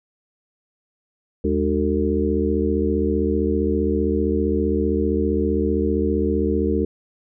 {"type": "harmonic tone with a mistuned harmonic", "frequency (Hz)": 75.3, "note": "D2", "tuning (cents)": 44, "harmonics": [1, 3, 4, 5, 6], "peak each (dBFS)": [-24, -24, -24, -24, -24], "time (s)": [1.44, 6.85], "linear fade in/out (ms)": 5, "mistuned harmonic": 3, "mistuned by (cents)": -150, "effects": []}